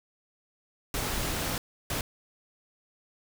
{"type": "noise bursts at uneven times", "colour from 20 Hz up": "pink", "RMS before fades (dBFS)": -31, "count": 2, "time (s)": [[0.94, 1.58], [1.9, 2.01]], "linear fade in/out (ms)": 2, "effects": []}